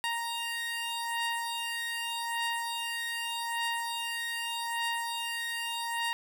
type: beating tone pair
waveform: 15% pulse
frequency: 932.3 / 933.13 Hz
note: A#5 / A#5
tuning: 0 / +1 cents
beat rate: 0.83 Hz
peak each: -27 / -30 dBFS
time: 0.04-6.13 s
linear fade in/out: 0 ms
effects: none